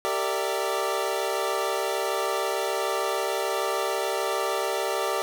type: chord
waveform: 25% pulse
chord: E half-diminished seventh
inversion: first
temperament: equal with one note detuned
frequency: 392 / 458.7 / 587.3 / 659.3 Hz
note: G4 / Bb4 / D5 / E5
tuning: 0 / -28 / 0 / 0 cents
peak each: -26 / -27 / -26 / -30 dBFS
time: 0.05-5.22 s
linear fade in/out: 0 ms
effects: none